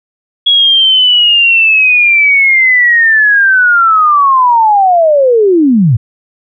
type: linear sweep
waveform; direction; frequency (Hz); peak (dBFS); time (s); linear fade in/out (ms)
sine; down; 3347 to 100.5; -4; 0.46-5.97; 10
effects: none